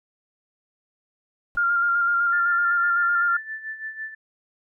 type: noise with exponential decay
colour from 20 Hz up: brown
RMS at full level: -36 dBFS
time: 1.55-1.63 s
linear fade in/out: 0 ms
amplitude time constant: 16 ms
type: tone with vibrato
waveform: sine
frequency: 1396.9 Hz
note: F6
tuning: in tune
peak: -18 dBFS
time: 1.57-3.37 s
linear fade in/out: 5 ms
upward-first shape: square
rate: 7.9 Hz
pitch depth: 18 cents each way
type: tone with tremolo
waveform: sine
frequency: 1760 Hz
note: A6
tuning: in tune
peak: -28 dBFS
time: 2.32-4.15 s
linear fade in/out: 10 ms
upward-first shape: sine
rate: 6 Hz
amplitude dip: 70%
effects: none